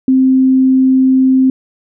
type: tone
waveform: sine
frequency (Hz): 261.6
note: C4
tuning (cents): 0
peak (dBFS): -6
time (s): 0.08-1.5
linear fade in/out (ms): 2
effects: none